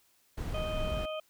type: noise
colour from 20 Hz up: brown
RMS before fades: -35 dBFS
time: 0.37-1.06 s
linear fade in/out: 10 ms
type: harmonic tone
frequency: 622.3 Hz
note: D#5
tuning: in tune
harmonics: 1 / 2 / 4 / 5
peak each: -35 / -43 / -46 / -45 dBFS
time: 0.54-1.2 s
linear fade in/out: 5 ms
effects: white hiss -68 dBFS RMS until 1.29 s